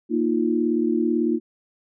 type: chord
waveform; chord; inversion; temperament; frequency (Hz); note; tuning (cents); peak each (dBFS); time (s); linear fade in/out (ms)
sine; Bb suspended fourth; none; equal; 233.1 / 311.1 / 349.2; Bb3 / Eb4 / F4; 0 / 0 / 0; -23; 0.09-1.4; 50
effects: none